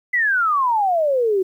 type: exponential sweep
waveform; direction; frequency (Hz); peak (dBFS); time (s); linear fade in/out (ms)
sine; down; 2032 to 364.3; -15; 0.13-1.43; 10
effects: 9-bit